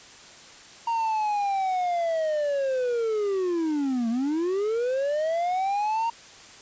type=linear two-way sweep; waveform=triangle; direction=down then up; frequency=932.3 to 223.3 to 932.3 Hz; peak=-21 dBFS; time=0.87-6.1 s; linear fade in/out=5 ms; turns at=4.09 s; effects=white hiss -47 dBFS RMS until 6.61 s + resampled to 16000 Hz